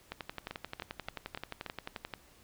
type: two click trains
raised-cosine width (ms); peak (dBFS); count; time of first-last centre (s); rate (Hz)
0.3; -22 / -23; 24 / 5; 0.12-2.138 / 0.51-1.663; 11.4 / 3.47
effects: pink hiss -61 dBFS RMS until 2.43 s